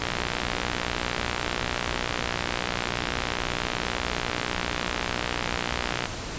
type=click train; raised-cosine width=0.3 ms; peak=-9 dBFS; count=365; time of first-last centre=0.02-6.056 s; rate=60.3 Hz; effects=pink hiss -34 dBFS RMS until 6.38 s + resampled to 16000 Hz